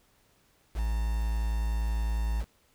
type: tone with quantisation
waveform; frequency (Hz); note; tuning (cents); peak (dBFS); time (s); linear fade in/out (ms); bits
triangle; 55.4; A1; +13; -24; 0.74-2.45; 50; 7
effects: pink hiss -66 dBFS RMS until 2.74 s